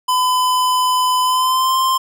square tone with pitch glide, 1009 to 1047.6 Hz, B5 to C6, +37 to +2 cents, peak -14 dBFS, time 0.08-1.98 s, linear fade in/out 10 ms, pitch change +65 cents, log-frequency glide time 1.22-1.76 s, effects none

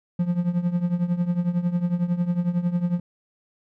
triangle tone with tremolo, 175.3 Hz, F3, 7 cents sharp, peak -15 dBFS, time 0.19-3 s, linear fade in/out 5 ms, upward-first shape triangle, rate 11 Hz, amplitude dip 85%, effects none

